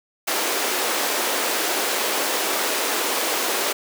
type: high-pass noise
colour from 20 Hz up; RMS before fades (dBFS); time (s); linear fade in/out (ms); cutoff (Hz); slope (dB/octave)
pink; -23; 0.27-3.73; 10; 340; 24
effects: none